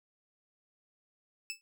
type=tone with exponential decay; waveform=20% pulse; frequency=2627 Hz; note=E7; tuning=7 cents flat; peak=-28 dBFS; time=1.5-1.61 s; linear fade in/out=0 ms; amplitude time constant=23 ms; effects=none